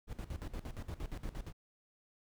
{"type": "noise with tremolo", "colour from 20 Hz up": "brown", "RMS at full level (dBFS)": -40, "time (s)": [0.07, 1.53], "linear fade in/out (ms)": 50, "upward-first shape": "square", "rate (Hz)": 8.6, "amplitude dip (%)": 80, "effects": []}